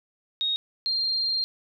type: tone pair in turn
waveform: sine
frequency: 3744 / 4192 Hz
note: A#7 / C8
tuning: +7 / +2 cents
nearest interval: major second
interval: 195 cents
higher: second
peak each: -23 dBFS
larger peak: neither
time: 0.41-0.56 / 0.86-1.44 s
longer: second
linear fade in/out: 0 ms
effects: none